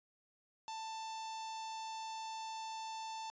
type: tone with notch filter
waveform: sawtooth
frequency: 887 Hz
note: A5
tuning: 14 cents sharp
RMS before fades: -44 dBFS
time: 0.68-3.3 s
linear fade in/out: 0 ms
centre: 1900 Hz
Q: 0.98
effects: resampled to 16000 Hz